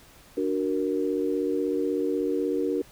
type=chord; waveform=sine; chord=D augmented; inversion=none; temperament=equal; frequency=293.7 / 370 / 466.2 Hz; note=D4 / F#4 / A#4; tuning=0 / 0 / 0 cents; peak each=-28 dBFS; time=0.37-2.82 s; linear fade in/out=5 ms; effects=pink hiss -53 dBFS RMS until 2.91 s